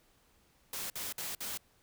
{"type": "noise bursts", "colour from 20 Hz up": "white", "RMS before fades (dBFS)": -39, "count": 4, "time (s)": [0.73, 1.575], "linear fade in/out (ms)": 2, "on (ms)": 170, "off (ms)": 55, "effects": ["pink hiss -68 dBFS RMS until 1.82 s"]}